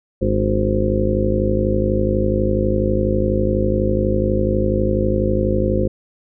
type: harmonic tone with a mistuned harmonic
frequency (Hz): 52.1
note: G#1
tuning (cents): +6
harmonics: 1 / 2 / 3 / 4 / 5 / 6 / 7 / 8 / 9 / 10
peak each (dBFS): -22 / -22 / -32 / -22 / -31 / -27 / -22 / -30 / -32 / -22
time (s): 0.21-5.88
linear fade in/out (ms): 10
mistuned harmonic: 6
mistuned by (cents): -66
effects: none